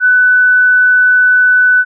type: tone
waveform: sine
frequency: 1496 Hz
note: F#6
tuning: 19 cents sharp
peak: -5 dBFS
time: 0-1.85 s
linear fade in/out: 50 ms
effects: none